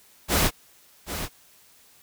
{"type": "noise with echo", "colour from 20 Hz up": "pink", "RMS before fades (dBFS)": -21, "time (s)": [0.28, 0.51], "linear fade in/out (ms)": 50, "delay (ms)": 780, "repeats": 1, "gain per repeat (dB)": -10, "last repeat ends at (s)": 1.29, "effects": ["white hiss -56 dBFS RMS until 2.02 s"]}